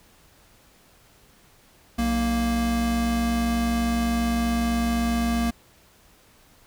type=tone pair together; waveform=square; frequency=61.7 / 232.9 Hz; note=B1 / A#3; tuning=-1 / -1 cents; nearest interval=octave + major seventh; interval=2300 cents; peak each=-28 / -23 dBFS; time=1.98-5.51 s; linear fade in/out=10 ms; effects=pink hiss -56 dBFS RMS until 6.66 s